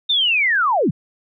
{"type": "linear sweep", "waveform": "sine", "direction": "down", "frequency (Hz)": [3687, 109.5], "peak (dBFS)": -14, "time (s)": [0.09, 0.91], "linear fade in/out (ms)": 10, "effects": []}